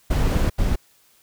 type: noise bursts at uneven times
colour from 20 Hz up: brown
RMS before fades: -19 dBFS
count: 2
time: 0.1-0.5 / 0.58-0.76 s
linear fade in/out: 10 ms
effects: white hiss -58 dBFS RMS until 1.22 s